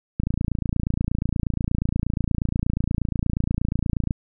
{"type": "click train", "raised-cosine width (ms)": 5, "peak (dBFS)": -10, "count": 112, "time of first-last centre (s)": [0.2, 4.108], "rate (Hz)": 28.4, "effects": []}